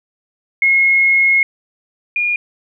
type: tone pair in turn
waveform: sine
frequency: 2163 / 2428 Hz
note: C#7 / D#7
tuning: -43 / -43 cents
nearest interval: major second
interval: 200 cents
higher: second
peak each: -9 / -14 dBFS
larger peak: first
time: 0.62-1.43 / 2.16-2.36 s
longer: first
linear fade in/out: 2 ms
effects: none